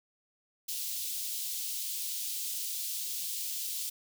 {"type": "high-pass noise", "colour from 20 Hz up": "white", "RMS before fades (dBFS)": -36, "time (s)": [0.68, 3.9], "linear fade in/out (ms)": 10, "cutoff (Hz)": 3200, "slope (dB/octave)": 24, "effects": []}